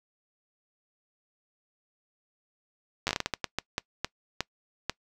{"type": "slowing click train", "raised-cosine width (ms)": 0.2, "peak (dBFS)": -10, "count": 15, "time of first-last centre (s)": [3.07, 4.896], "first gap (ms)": 9, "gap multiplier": 1.36, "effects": ["noise-tail reverb RT60 0.1 s tail -24 dB re dry"]}